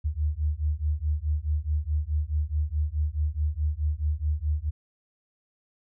sine beating tone pair, 73.42 / 78.12 Hz, D2 / D#2, 0 / +8 cents, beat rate 4.7 Hz, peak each -27 dBFS, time 0.04-4.71 s, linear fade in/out 20 ms, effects none

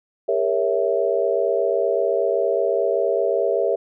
sine chord, G diminished seventh, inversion none, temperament equal with one note detuned, 401.2 / 466.2 / 554.4 / 659.3 Hz, G4 / Bb4 / Db5 / Fb5, +40 / 0 / 0 / 0 cents, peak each -23 dBFS, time 0.28-3.76 s, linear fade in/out 10 ms, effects none

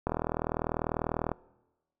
click train, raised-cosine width 1 ms, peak -15 dBFS, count 51, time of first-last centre 0.07-1.317 s, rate 40.1 Hz, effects noise-tail reverb RT60 1.0 s tail -22 dB re dry

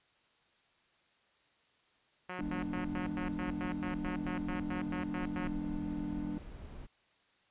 5% pulse tone bursts, 181.8 Hz, F#3, 30 cents flat, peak -28 dBFS, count 15, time 2.29-5.476 s, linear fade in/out 5 ms, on 120 ms, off 99 ms
triangle chord, E dominant seventh, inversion none, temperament just, 164.81 / 206 / 247.2 / 296.7 Hz, E3 / G#3 / B3 / D4, 0 / -14 / +2 / +18 cents, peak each -42 / -39 / -42 / -36 dBFS, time 2.39-6.38 s, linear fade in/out 2 ms
brown noise, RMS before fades -46 dBFS, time 2.41-6.87 s, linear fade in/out 20 ms
effects white hiss -70 dBFS RMS until 7.5 s + resampled to 8000 Hz

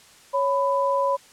sine tone pair together, 554.4 / 997.3 Hz, C#5 / B5, 0 / +17 cents, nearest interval minor seventh, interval 1017 cents, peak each -22 / -22 dBFS, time 0.33-1.17 s, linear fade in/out 20 ms, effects white hiss -51 dBFS RMS until 1.32 s + low-pass 9000 Hz 12 dB/octave

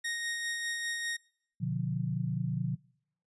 sawtooth tone with tremolo, 1864.7 Hz, A#6, in tune, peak -28 dBFS, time 0.04-1.17 s, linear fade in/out 10 ms, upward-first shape sine, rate 5 Hz, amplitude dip 30%
sine chord, B diminished, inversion none, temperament just, 123.47 / 148.16 / 177.8 Hz, B2 / D3 / F3, 0 / +16 / +31 cents, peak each -34 dBFS, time 1.6-2.76 s, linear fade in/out 20 ms
effects noise-tail reverb RT60 0.7 s tail -26 dB re dry + resampled to 24000 Hz

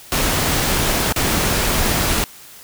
pink noise with dropouts, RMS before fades -18 dBFS, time 0.12-2.24 s, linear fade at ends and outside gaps 0 ms, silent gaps 1.124-1.162 s, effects white hiss -41 dBFS RMS until 2.63 s

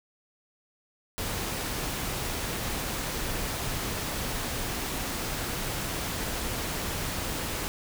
pink noise, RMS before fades -32 dBFS, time 1.18-7.68 s, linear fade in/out 0 ms, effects none

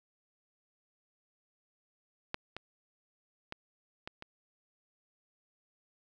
clicks, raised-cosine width 0.3 ms, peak -17 / -24 / -23 / -24 / -28 dBFS, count 5, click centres 2.344 / 2.566 / 3.524 / 4.075 / 4.224 s, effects none

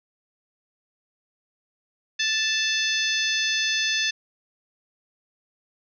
harmonic tone with a mistuned harmonic, 880 Hz, A5, in tune, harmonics 2 / 3 / 4 / 5 / 6 / 7, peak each -27 / -28 / -27 / -32 / -30 / -31 dBFS, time 2.19-4.11 s, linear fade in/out 10 ms, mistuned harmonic 6, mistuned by -56 cents, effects none

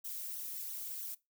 violet noise with flanger, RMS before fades -42 dBFS, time 0.04-1.15 s, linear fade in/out 10 ms, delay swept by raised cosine 0.4 to 2.6 ms, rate 3 Hz, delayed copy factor -0.8, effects noise-tail reverb RT60 0.2 s tail -20 dB re dry

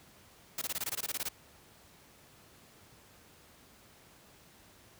white noise bursts, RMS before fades -35 dBFS, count 13, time 0.58-1.288 s, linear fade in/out 5 ms, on 36 ms, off 20 ms, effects pink hiss -59 dBFS RMS until 4.99 s + high-pass 60 Hz 12 dB/octave

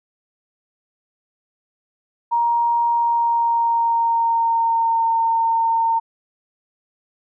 sine tone with pitch glide, 940 to 912.2 Hz, A#5 to A#5, +14 to -38 cents, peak -15 dBFS, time 2.31-6 s, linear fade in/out 20 ms, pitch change -52 cents, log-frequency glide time 2.87-5.08 s, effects none

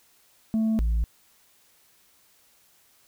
sine tone pair in turn, 221.1 / 55.93 Hz, A3 / A1, +9 / +29 cents, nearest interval 2 octaves, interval 2380 cents, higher first, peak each -18 dBFS, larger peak neither, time 0.54-0.79 / 0.79-1.04 s, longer neither, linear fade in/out 0 ms, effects tanh soft clip ceiling -20 dBFS + white hiss -61 dBFS RMS until 3.07 s

